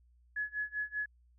sine tone with tremolo, 1696 Hz, G#6, 36 cents sharp, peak -31 dBFS, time 0.36-1.06 s, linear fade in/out 5 ms, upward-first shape sine, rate 5.1 Hz, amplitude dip 95%, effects added 60 Hz sine -62 dBFS peak until 1.38 s

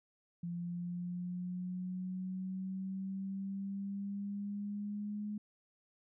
sine linear sweep, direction up, 172.1 to 209.6 Hz, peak -37 dBFS, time 0.43-5.38 s, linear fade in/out 5 ms, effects none

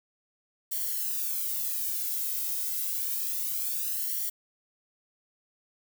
violet noise with flanger, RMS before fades -31 dBFS, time 0.71-4.3 s, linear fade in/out 10 ms, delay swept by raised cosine 0.78 to 1.75 ms, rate 0.28 Hz, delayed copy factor -0.85, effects none

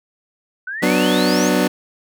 sine exponential sweep, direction up, 1476 to 6720 Hz, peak -24 dBFS, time 0.67-1.49 s, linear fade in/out 5 ms
25% pulse chord, B minor, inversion second, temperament just, 185.21 / 246.9 / 296.3 Hz, F#3 / B3 / D4, +2 / 0 / +15 cents, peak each -15 dBFS, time 0.82-1.68 s, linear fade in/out 10 ms
effects none

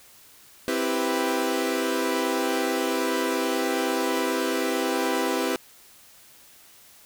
sawtooth chord, C major seventh, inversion none, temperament equal, 261.6 / 329.6 / 392 / 493.9 Hz, C4 / E4 / G4 / B4, 0 / 0 / 0 / 0 cents, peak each -25 dBFS, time 0.68-5.56 s, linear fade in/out 0 ms, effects white hiss -52 dBFS RMS until 7.05 s

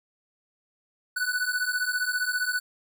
square beating tone pair, 1480 / 1495 Hz, F#6 / F#6, 0 / +17 cents, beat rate 15 Hz, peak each -29 dBFS, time 1.16-2.6 s, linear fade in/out 10 ms, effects none

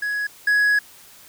triangle tone pair in turn, 1673 / 1673 Hz, G#6 / G#6, +12 / +12 cents, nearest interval unison, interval 0 cents, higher neither, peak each -20 / -13 dBFS, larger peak second, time 0.02-0.27 / 0.47-0.79 s, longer second, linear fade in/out 5 ms, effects white hiss -47 dBFS RMS until 1.28 s

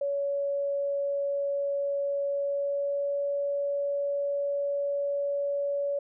sine tone with pitch glide, 563 to 566.6 Hz, C#5 to C#5, +27 to +38 cents, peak -26 dBFS, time 0.01-5.99 s, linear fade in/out 5 ms, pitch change +11 cents, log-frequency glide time 2.33-3.23 s, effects none

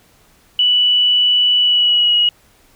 sine tone with pitch glide, 2960 to 2902 Hz, F#7 to F#7, 0 to -34 cents, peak -10 dBFS, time 0.59-2.29 s, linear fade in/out 2 ms, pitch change -34 cents, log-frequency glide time 1.59-2.16 s, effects pink hiss -52 dBFS RMS until 2.75 s

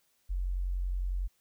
sine tone, 45.4 Hz, F#1, 32 cents flat, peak -29 dBFS, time 0.29-1.28 s, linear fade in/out 20 ms, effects white hiss -72 dBFS RMS until 1.4 s

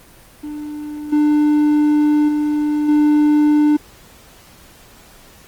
triangle tone with level steps, 298.4 Hz, D4, 28 cents sharp, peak -23 / -9 / -13 / -8 dBFS, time 0.43-3.77 s, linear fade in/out 10 ms, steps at 1.12 / 2.28 / 2.88 s, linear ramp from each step 10 ms, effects pink hiss -45 dBFS RMS until 5.47 s + Opus 24 kbps

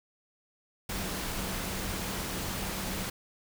sine tone in noise, 190.2 Hz, F#3, 48 cents sharp, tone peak -41 dBFS, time 0.89-3.1 s, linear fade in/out 5 ms, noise pink, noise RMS -35 dBFS, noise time 0.89-3.1 s, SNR -9 dB, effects none

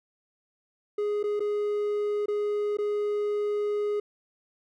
triangle tone with dropouts, 415.3 Hz, G#4, in tune, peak -23 dBFS, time 0.98-4 s, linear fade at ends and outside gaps 5 ms, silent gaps 1.23-1.238 / 1.396-1.403 / 2.259-2.282 / 2.771-2.785 s, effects none

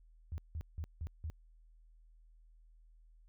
sine tone bursts, 78.7 Hz, D#2, 20 cents sharp, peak -37 dBFS, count 5, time 0.32-1.3 s, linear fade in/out 0 ms, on 60 ms, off 170 ms, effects added 40 Hz sine -59 dBFS peak until 3.28 s

